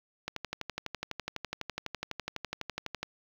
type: click train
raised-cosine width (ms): 0.2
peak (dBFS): -17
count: 34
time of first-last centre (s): 0.28-3.03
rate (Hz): 12
effects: low-pass 5000 Hz 12 dB/octave + 8-bit